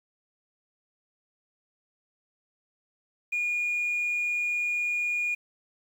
sine tone, 2436 Hz, D#7, 37 cents flat, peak -24 dBFS, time 3.32-5.35 s, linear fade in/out 10 ms, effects tanh soft clip ceiling -22 dBFS + 9-bit

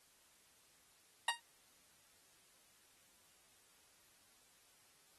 15% pulse tone with exponential decay, 936 Hz, A#5, 7 cents sharp, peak -24 dBFS, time 1.28-1.4 s, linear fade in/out 5 ms, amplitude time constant 26 ms, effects white hiss -69 dBFS RMS until 5.18 s + AAC 32 kbps

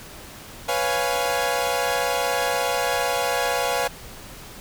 sawtooth chord, C# dominant seventh, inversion third, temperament equal, 493.9 / 554.4 / 698.5 / 830.6 Hz, B4 / C#5 / E#5 / G#5, 0 / 0 / 0 / 0 cents, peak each -23 dBFS, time 0.68-3.88 s, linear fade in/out 10 ms, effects pink hiss -41 dBFS RMS until 4.6 s

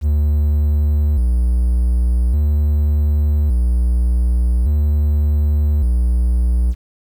triangle tone with vibrato, 66.8 Hz, C2, 36 cents sharp, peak -10 dBFS, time 0.01-6.75 s, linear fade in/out 50 ms, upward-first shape square, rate 0.43 Hz, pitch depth 180 cents each way, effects 8-bit

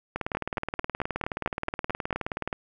two click trains, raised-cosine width 0.5 ms, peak -13 / -14 dBFS, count 9 / 46, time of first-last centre 0.35-2.128 / 0.16-2.528 s, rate 4.5 / 19 Hz, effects none

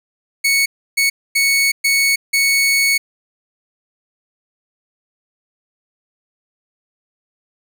sawtooth tone bursts at uneven times, 2217 Hz, C#7, in tune, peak -9 dBFS, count 5, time 0.44-0.66 / 0.97-1.1 / 1.35-1.72 / 1.84-2.16 / 2.33-2.98 s, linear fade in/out 10 ms, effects none

